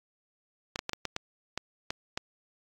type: clicks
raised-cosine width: 0.2 ms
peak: -14 dBFS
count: 9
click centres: 0.759 / 0.791 / 0.894 / 0.933 / 1.053 / 1.164 / 1.576 / 1.905 / 2.175 s
effects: AAC 64 kbps

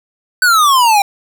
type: exponential sweep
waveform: square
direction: down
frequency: 1528 to 784 Hz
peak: -8 dBFS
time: 0.42-1.02 s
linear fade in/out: 2 ms
effects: none

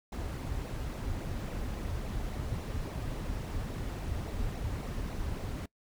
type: noise with flanger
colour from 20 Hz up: brown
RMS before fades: -36 dBFS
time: 0.12-5.66 s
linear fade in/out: 5 ms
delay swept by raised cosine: 0.6 to 6.2 ms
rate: 3.6 Hz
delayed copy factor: -0.5
effects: noise-tail reverb RT60 0.1 s tail -23 dB re dry

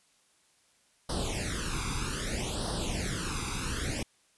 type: noise with flanger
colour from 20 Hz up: pink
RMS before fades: -33 dBFS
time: 1.09-4.03 s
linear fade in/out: 5 ms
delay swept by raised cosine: 0.21 to 0.83 ms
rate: 0.63 Hz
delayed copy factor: +0.9
effects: white hiss -67 dBFS RMS until 4.37 s + resampled to 24000 Hz

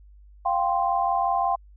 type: chord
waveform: sine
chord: F suspended second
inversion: none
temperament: equal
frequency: 698.5 / 784 / 1046.5 Hz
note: F5 / G5 / C6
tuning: 0 / 0 / 0 cents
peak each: -25 / -24 / -26 dBFS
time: 0.45-1.56 s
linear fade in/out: 10 ms
effects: added 50 Hz sine -47 dBFS peak until 1.76 s

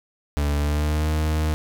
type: tone with pitch glide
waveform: 40% pulse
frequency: 72.7 to 77.47 Hz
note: D2 to D#2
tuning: -17 to -7 cents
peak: -19 dBFS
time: 0.37-1.54 s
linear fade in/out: 0 ms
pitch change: +110 cents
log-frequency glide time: 0.56-1.1 s
effects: none

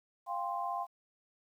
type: chord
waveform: sine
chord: F suspended second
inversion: none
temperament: equal with one note detuned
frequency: 698.5 / 794.5 / 1046.5 Hz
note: F5 / G5 / C6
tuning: 0 / +23 / 0 cents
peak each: -38 / -38 / -37 dBFS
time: 0.26-0.87 s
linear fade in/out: 50 ms
effects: 11-bit

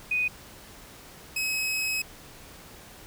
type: tone pair in turn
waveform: sine / sawtooth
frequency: 2489 / 2556 Hz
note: D#7 / D#7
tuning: 0 / +46 cents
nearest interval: unison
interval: 46 cents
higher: second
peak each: -23 dBFS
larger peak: neither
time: 0.11-0.28 / 1.36-2.02 s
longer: second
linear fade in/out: 5 ms
effects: pink hiss -48 dBFS RMS until 3.06 s

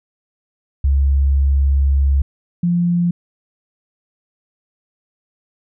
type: tone pair in turn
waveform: sine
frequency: 69 / 173.87 Hz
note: C#2 / F3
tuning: -7 / -7 cents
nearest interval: octave + major third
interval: 1600 cents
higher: second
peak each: -11 / -13 dBFS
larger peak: first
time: 0.84-2.22 / 2.63-3.11 s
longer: first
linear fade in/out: 5 ms
effects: none

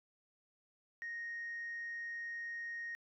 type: tone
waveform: sine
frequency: 1864.7 Hz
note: A#6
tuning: in tune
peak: -39 dBFS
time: 1.02-2.95 s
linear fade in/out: 0 ms
effects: tanh soft clip ceiling -37 dBFS

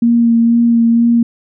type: tone with vibrato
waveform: sine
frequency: 233.1 Hz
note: A#3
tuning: in tune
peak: -7 dBFS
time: 0.02-1.23 s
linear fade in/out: 5 ms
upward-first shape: sine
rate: 2.1 Hz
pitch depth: 17 cents each way
effects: none

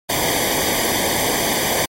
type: noise with comb filter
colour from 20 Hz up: pink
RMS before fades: -19 dBFS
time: 0.09-1.86 s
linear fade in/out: 10 ms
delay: 0.74 ms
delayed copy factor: -0.9
effects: MP3 64 kbps

